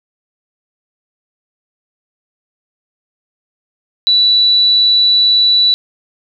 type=tone; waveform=sine; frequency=3951 Hz; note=B7; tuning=in tune; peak=-7 dBFS; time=4.07-5.74 s; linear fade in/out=0 ms; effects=none